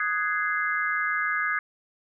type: chord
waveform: sine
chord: Ab dominant seventh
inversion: second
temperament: just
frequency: 1245.9 / 1495.1 / 1661.2 / 2077 Hz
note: Eb6 / Gb6 / Ab6 / C7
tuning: +2 / +18 / 0 / -13 cents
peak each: -29 / -32 / -27 / -31 dBFS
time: 0-1.59 s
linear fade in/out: 2 ms
effects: none